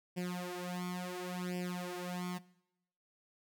sawtooth tone with flanger, 179.5 Hz, F3, 48 cents sharp, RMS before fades -39 dBFS, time 0.16-2.39 s, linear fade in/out 20 ms, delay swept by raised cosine 0.38 to 4.68 ms, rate 0.71 Hz, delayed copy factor +0.95, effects noise-tail reverb RT60 0.8 s tail -20 dB re dry

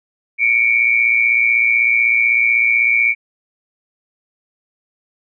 sine tone pair together, 2233 / 2349 Hz, C#7 / D7, +12 / 0 cents, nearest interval minor second, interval 88 cents, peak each -14 dBFS, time 0.38-3.15 s, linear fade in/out 50 ms, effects none

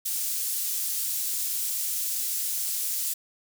pink high-pass noise, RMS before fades -29 dBFS, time 0.05-3.14 s, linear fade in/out 10 ms, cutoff 8100 Hz, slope 12 dB/octave, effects none

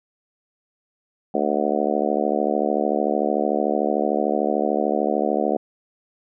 harmonic tone, 73.42 Hz, D2, in tune, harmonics 3 / 4 / 5 / 6 / 7 / 8 / 9 / 10, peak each -27 / -27 / -27 / -27 / -27 / -27 / -27 / -27 dBFS, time 1.34-5.57 s, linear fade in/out 5 ms, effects none

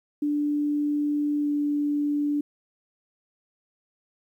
sine tone with pitch glide, 293.7 to 292 Hz, D4 to D4, 0 to -10 cents, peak -22 dBFS, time 0.22-2.41 s, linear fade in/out 5 ms, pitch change -10 cents, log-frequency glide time 1.41-1.47 s, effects 10-bit

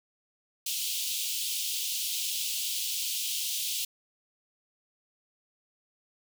pink high-pass noise, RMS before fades -32 dBFS, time 0.66-3.85 s, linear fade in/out 5 ms, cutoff 2800 Hz, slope 48 dB/octave, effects none

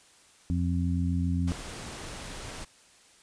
harmonic tone, 87.31 Hz, F2, in tune, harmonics 1 / 2 / 3, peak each -27 / -30 / -32 dBFS, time 0.5-1.52 s, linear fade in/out 0 ms
pink noise, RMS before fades -40 dBFS, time 1.47-2.65 s, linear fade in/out 10 ms
effects white hiss -58 dBFS RMS until 3.22 s + resampled to 22050 Hz

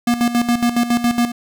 square tone with tremolo, 238.6 Hz, A#3, 41 cents sharp, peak -13 dBFS, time 0.07-1.32 s, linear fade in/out 5 ms, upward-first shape square, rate 7.2 Hz, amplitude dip 70%, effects none

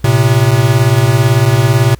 square beating tone pair, 113.3 / 131.3 Hz, A#2 / C3, -49 / +6 cents, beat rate 18 Hz, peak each -11 dBFS, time 0.04-1.95 s, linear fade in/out 5 ms, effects added 60 Hz sine -34 dBFS peak until 1.99 s + pink hiss -47 dBFS RMS until 1.99 s

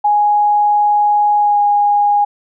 sine tone with pitch glide, 830.6 to 822 Hz, G#5 to G#5, 0 to -18 cents, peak -9 dBFS, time 0.04-2.25 s, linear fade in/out 10 ms, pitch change -18 cents, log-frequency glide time 1.38-1.6 s, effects none

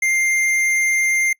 sine tone with hard clipping, 2103 Hz, C7, 8 cents sharp, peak -17 dBFS, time 0.02-1.33 s, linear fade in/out 5 ms, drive 13 dB, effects noise-tail reverb RT60 0.1 s tail -25 dB re dry + resampled to 32000 Hz

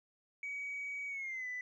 sine tone with pitch glide, 2264 to 1993.8 Hz, C#7 to B6, +36 to +16 cents, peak -37 dBFS, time 0.43-1.61 s, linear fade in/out 2 ms, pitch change -220 cents, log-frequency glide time 1.08-1.47 s, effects tanh soft clip ceiling -35 dBFS + 13-bit

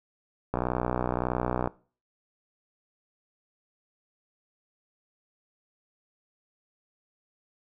click train, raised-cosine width 1 ms, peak -13 dBFS, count 71, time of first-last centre 0.54-1.675 s, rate 61.7 Hz, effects noise-tail reverb RT60 0.4 s tail -21 dB re dry

